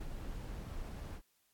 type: noise with ADSR envelope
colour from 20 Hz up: brown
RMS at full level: -41 dBFS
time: 0-1.22 s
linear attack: 10 ms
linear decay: 50 ms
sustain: -2 dB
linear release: 73 ms
effects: white hiss -75 dBFS RMS until 1.53 s + AAC 64 kbps